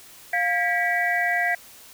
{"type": "tone cluster", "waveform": "sine", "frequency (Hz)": [704, 1623, 1951, 2278], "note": ["F5", "G#6", "B6", "C#7"], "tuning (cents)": [14, -40, -22, 47], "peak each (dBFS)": [-25, -27, -23, -32], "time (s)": [0.33, 1.55], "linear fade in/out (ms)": 5, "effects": ["white hiss -47 dBFS RMS until 1.93 s"]}